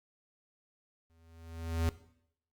square tone with exponential growth, 82.41 Hz, E2, in tune, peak -27 dBFS, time 1.1-1.89 s, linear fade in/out 0 ms, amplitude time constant 170 ms, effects noise-tail reverb RT60 0.7 s tail -17 dB re dry + Opus 48 kbps

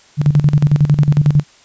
sine tone with tremolo, 146.83 Hz, D3, in tune, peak -6 dBFS, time 0.17-1.44 s, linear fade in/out 50 ms, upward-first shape square, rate 11 Hz, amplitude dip 75%, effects white hiss -47 dBFS RMS until 1.64 s + resampled to 16000 Hz

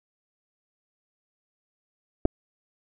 clicks, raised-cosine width 2 ms, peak -9 dBFS, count 2, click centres 2.253 / 2.256 s, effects none

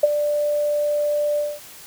sine tone with ADSR envelope, 590 Hz, D5, 8 cents sharp, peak -8 dBFS, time 0.03-1.6 s, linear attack 7 ms, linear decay 26 ms, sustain -10 dB, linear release 220 ms, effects white hiss -42 dBFS RMS until 1.86 s

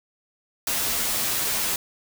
white noise with comb filter, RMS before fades -25 dBFS, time 0.67-1.76 s, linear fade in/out 2 ms, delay 11 ms, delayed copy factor -0.85, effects none

